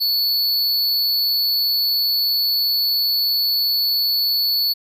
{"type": "tone with amplitude modulation", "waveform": "square", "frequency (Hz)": 4435, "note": "C#8", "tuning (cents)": 0, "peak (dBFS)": -14, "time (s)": [0, 4.74], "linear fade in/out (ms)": 20, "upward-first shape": "sine", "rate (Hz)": 223, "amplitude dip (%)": 65, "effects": []}